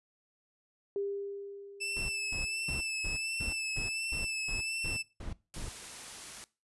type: tone with exponential decay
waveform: sine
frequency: 400 Hz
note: G4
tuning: 35 cents sharp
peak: -30 dBFS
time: 0.96-2.8 s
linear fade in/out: 1 ms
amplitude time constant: 400 ms
type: tone with vibrato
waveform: sawtooth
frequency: 2637 Hz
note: E7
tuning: in tune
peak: -30 dBFS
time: 1.8-5.03 s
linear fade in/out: 20 ms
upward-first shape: sine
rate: 1.4 Hz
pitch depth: 34 cents each way
type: noise bursts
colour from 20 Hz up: brown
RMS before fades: -39 dBFS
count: 11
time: 1.96-5.69 s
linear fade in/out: 5 ms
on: 130 ms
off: 230 ms
type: noise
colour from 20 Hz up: white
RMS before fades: -45 dBFS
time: 5.54-6.44 s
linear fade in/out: 0 ms
effects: noise-tail reverb RT60 0.3 s tail -21 dB re dry + resampled to 24000 Hz